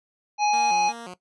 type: harmonic tone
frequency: 834 Hz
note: G#5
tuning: 7 cents sharp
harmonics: 1 / 3 / 5 / 7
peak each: -19 / -29 / -33 / -34 dBFS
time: 0.38-0.93 s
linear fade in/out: 50 ms
type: tone with vibrato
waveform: 10% pulse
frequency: 205.3 Hz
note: G#3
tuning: 20 cents flat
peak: -28 dBFS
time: 0.53-1.14 s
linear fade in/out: 5 ms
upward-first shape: square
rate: 2.8 Hz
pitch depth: 220 cents each way
effects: noise-tail reverb RT60 0.1 s tail -17 dB re dry + resampled to 24000 Hz